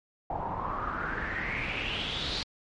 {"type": "noise with low-pass filter sweep", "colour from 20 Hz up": "pink", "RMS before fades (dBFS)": -33, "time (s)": [0.3, 2.43], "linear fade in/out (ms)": 2, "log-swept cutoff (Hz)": [800, 4400], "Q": 6.6, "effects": ["MP3 48 kbps"]}